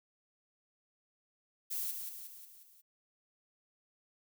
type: noise with echo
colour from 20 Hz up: violet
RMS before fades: -37 dBFS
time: 1.7-1.92 s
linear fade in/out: 20 ms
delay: 180 ms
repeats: 5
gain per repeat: -5 dB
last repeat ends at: 2.82 s
effects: none